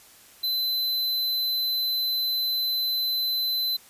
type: tone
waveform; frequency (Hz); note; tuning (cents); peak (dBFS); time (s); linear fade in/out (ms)
square; 4040; B7; +39; -24; 0.43-3.77; 10
effects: white hiss -52 dBFS RMS until 3.89 s + resampled to 32000 Hz